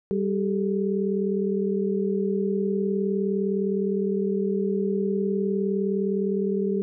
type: tone cluster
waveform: sine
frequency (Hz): 195.5 / 391.3 / 430.9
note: G3 / G4 / A4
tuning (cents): -4 / -3 / -36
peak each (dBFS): -25 / -26 / -29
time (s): 0.11-6.82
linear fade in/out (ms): 0
effects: none